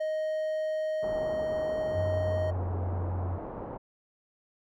triangle tone, 624 Hz, D#5, 5 cents sharp, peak -26 dBFS, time 0-2.51 s, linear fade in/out 10 ms
white low-pass noise, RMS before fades -39 dBFS, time 1.02-3.78 s, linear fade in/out 20 ms, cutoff 860 Hz, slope 24 dB/octave
sine tone with pitch glide, 93.2 to 90.18 Hz, F#2 to F#2, +13 to -44 cents, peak -29 dBFS, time 1.92-3.39 s, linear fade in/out 50 ms, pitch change -57 cents, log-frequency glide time 2.16-2.65 s
effects none

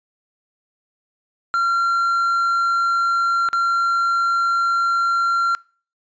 triangle tone with dropouts, 1374 Hz, F6, 29 cents flat, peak -14 dBFS, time 1.54-5.55 s, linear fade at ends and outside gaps 0 ms, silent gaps 3.488-3.531 s, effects noise-tail reverb RT60 0.4 s tail -24 dB re dry + resampled to 16000 Hz

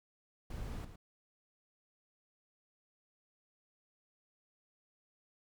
brown noise with echo, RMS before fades -42 dBFS, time 0.5-0.85 s, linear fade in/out 5 ms, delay 110 ms, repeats 1, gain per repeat -9 dB, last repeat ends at 0.96 s, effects none

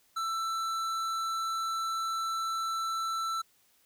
sine tone with tanh clipping, 1331 Hz, E6, 16 cents sharp, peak -32 dBFS, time 0.16-3.42 s, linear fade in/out 10 ms, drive 15 dB, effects white hiss -67 dBFS RMS until 3.85 s

